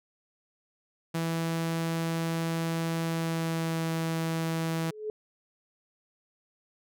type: tone with pitch glide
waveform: sawtooth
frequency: 164.81 to 163.29 Hz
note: E3 to E3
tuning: 0 to -16 cents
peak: -24 dBFS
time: 1.14-4.91 s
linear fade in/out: 10 ms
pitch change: -16 cents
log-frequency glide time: 3.02-3.82 s
type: tone with exponential growth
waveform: sine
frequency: 428 Hz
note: A4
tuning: 48 cents flat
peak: -28 dBFS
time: 4.73-5.1 s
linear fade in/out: 1 ms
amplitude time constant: 80 ms
effects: none